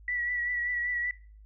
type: tone with vibrato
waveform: sine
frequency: 1946 Hz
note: B6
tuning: 26 cents flat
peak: -28 dBFS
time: 0.08-1.11 s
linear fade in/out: 2 ms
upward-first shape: triangle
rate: 5.2 Hz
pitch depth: 37 cents each way
effects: noise-tail reverb RT60 0.4 s tail -20 dB re dry + added 52 Hz sine -49 dBFS peak until 1.45 s